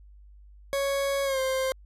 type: tone with pitch glide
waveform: 40% pulse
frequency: 554.4 to 525.7 Hz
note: C#5 to C5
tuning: 0 to +8 cents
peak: -24 dBFS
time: 0.73-1.72 s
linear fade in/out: 0 ms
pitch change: -92 cents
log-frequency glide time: 1.24-1.39 s
effects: added 50 Hz sine -48 dBFS peak until 1.85 s + resampled to 32000 Hz